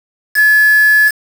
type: tone with quantisation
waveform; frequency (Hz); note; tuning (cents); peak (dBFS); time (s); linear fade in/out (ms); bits
sine; 1710; A6; -50; -6; 0.34-1.12; 50; 3
effects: none